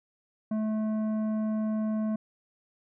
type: tone with tanh clipping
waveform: triangle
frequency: 216.6 Hz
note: A3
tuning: 27 cents flat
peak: -28 dBFS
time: 0.51-2.16 s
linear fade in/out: 5 ms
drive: 14 dB
effects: none